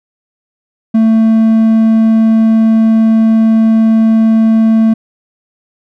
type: tone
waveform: triangle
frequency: 222.8 Hz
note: A3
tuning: 22 cents sharp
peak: -3 dBFS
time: 0.94-4.94 s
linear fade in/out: 10 ms
effects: none

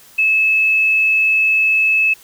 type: tone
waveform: sine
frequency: 2600 Hz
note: E7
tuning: 24 cents flat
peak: -11 dBFS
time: 0.18-2.14 s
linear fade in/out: 10 ms
effects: white hiss -45 dBFS RMS until 2.23 s

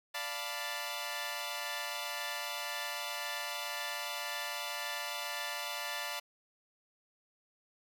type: chord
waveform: 10% pulse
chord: B half-diminished seventh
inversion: first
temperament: equal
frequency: 587.3 / 698.5 / 880 / 987.8 Hz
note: D5 / F5 / A5 / B5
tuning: 0 / 0 / 0 / 0 cents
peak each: -34 dBFS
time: 0.14-6.2 s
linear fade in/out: 10 ms
effects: none

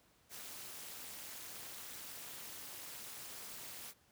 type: noise with amplitude modulation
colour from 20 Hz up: white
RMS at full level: -45 dBFS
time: 0.29-3.94 s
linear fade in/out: 50 ms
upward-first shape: sine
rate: 244 Hz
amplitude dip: 90%
effects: pink hiss -70 dBFS RMS until 4.11 s + high-pass 60 Hz 12 dB/octave

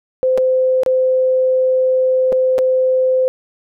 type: tone with dropouts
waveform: sine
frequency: 516 Hz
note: C5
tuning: 24 cents flat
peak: -11 dBFS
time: 0.23-3.28 s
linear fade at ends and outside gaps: 0 ms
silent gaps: 0.376-0.381 / 0.834-0.862 / 2.322-2.327 / 2.582-2.588 s
effects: none

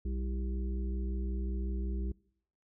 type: harmonic tone with a mistuned harmonic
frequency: 65.41 Hz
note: C2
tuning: in tune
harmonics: 1 / 3 / 5 / 6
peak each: -32 / -42 / -46 / -48 dBFS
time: 0.05-2.12 s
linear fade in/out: 5 ms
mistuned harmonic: 1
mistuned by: -120 cents
effects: noise-tail reverb RT60 0.7 s tail -24 dB re dry

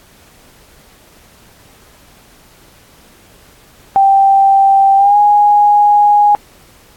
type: tone with pitch glide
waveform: sine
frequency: 784 to 826.8 Hz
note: G5 to G#5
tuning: 0 to -8 cents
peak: -5 dBFS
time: 3.96-6.35 s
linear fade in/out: 0 ms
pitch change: +92 cents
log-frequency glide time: 4.97-5.17 s
effects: pink hiss -45 dBFS RMS until 6.96 s + AAC 64 kbps

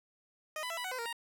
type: tone with pitch steps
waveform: 15% pulse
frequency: 619 / 997 / 666 / 986 / 745 / 510 / 466.1 / 934 Hz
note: D#5 / B5 / E5 / B5 / F#5 / C5 / A#4 / A#5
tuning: -9 / +16 / +18 / -3 / +12 / -44 / 0 / +3 cents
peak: -30 dBFS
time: 0.56-1.128 s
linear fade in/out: 2 ms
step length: 71 ms
effects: none

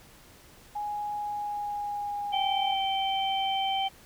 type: tone with pitch glide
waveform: sine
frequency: 830.6 to 814 Hz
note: G#5 to G#5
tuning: 0 to -35 cents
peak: -30 dBFS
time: 0.75-2.74 s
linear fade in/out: 10 ms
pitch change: -35 cents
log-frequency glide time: 1.16-2.57 s
type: harmonic tone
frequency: 776 Hz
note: G5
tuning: 18 cents flat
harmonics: 1 / 3 / 4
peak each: -27 / -39 / -31 dBFS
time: 2.32-3.89 s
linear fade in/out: 20 ms
effects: pink hiss -54 dBFS RMS until 4.05 s

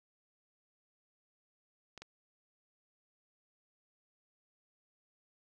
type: clicks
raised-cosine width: 0.2 ms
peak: -30 dBFS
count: 2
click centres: 1.977 / 2.02 s
effects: none

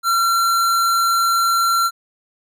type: tone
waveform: square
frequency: 1364 Hz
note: F6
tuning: 41 cents flat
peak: -15 dBFS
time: 0.03-1.91 s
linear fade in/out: 50 ms
effects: none

